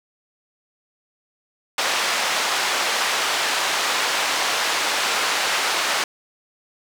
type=band-pass noise; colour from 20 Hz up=pink; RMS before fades=-22 dBFS; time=1.78-6.04 s; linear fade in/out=2 ms; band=790 to 6300 Hz; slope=12 dB/octave; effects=none